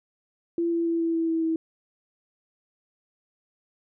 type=tone with pitch steps; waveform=sine; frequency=338.7 / 336.2 / 333.7 / 331.2 / 328.7 / 326.2 / 323.8 Hz; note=E4 / E4 / E4 / E4 / E4 / E4 / E4; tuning=+47 / +34 / +21 / +8 / -5 / -18 / -31 cents; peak=-22 dBFS; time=0.58-1.56 s; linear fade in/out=2 ms; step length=140 ms; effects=none